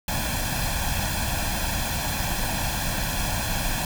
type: noise with comb filter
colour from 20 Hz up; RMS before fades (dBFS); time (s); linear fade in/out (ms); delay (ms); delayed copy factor
pink; -26; 0.08-3.85; 2; 1.2; +0.75
effects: none